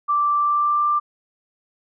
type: tone with pitch glide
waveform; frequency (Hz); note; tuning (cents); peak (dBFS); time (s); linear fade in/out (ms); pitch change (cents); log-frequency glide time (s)
sine; 1172 to 1184.2; D6 to D6; -4 to +14; -16; 0.08-1; 20; +18; 0.37-0.87
effects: none